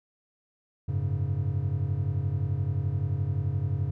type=chord; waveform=triangle; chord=F# suspended second; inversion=none; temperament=just; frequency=92.5 / 104.06 / 138.75 Hz; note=F#2 / G#2 / C#3; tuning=0 / +4 / +2 cents; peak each=-28 dBFS; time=0.88-3.91 s; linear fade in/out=10 ms; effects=none